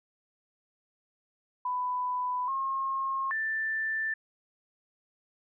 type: tone with pitch steps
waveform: sine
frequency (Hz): 996 / 1076 / 1770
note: B5 / C6 / A6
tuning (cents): +14 / +48 / +10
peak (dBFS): -28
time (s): 1.65-4.14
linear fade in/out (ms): 5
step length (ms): 830
effects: none